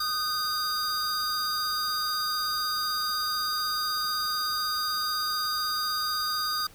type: tone cluster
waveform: square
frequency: 1234 / 1522 / 4791 Hz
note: D#6 / F#6 / D8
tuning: -15 / +48 / +34 cents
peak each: -31 / -38 / -30 dBFS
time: 0-6.67 s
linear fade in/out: 5 ms
effects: pink hiss -53 dBFS RMS until 6.74 s